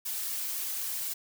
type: noise with flanger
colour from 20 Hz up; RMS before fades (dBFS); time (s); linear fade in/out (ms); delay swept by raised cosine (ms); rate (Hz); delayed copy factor
blue; -34; 0.05-1.14; 10; 1.7 to 4; 3.8; +0.9
effects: none